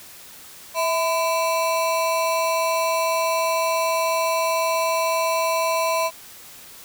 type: ring-modulated tone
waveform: square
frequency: 831 Hz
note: G#5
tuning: 1 cent sharp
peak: -17 dBFS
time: 0.74-6.11 s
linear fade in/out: 50 ms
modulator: 179 Hz
effects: white hiss -43 dBFS RMS until 6.84 s